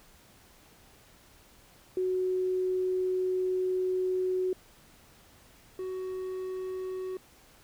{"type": "tone pair in turn", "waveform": ["sine", "triangle"], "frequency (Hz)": [370, 372.8], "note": ["F#4", "F#4"], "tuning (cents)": [0, 13], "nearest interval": "unison", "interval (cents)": 13, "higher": "second", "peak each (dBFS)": [-26, -31], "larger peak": "first", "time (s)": [[1.97, 4.53], [5.79, 7.17]], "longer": "first", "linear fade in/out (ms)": 2, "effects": ["pink hiss -58 dBFS RMS until 7.63 s"]}